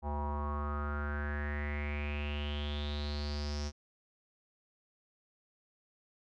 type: tone with low-pass filter sweep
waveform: square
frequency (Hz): 73.42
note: D2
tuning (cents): 0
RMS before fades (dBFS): -36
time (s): 0.02-3.72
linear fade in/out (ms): 50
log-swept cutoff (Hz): 860 to 5700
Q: 7.8
effects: none